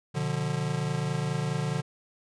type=chord; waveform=square; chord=B diminished; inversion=none; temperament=just; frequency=123.47 / 148.16 / 177.8 Hz; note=B2 / D3 / F3; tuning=0 / +16 / +31 cents; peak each=-34 / -30 / -35 dBFS; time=0.14-1.82 s; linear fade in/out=20 ms; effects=resampled to 22050 Hz